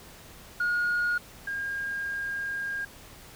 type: tone pair in turn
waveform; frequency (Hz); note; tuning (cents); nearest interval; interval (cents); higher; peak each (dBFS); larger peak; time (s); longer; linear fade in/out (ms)
sine; 1436 / 1615.6; F6 / G#6; +48 / -48; major second; 204; second; -22 / -29; first; 0.6-1.18 / 1.47-2.85; second; 5
effects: tanh soft clip ceiling -22 dBFS + pink hiss -49 dBFS RMS until 3.35 s